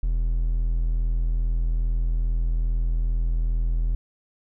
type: tone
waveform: triangle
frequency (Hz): 41.2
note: E1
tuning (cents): 0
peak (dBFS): -18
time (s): 0.03-3.95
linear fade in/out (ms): 0
effects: none